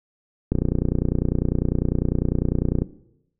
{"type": "click train", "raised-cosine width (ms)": 3, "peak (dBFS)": -7, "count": 70, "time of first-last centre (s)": [0.52, 2.82], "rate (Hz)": 30, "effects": ["noise-tail reverb RT60 0.8 s tail -17 dB re dry"]}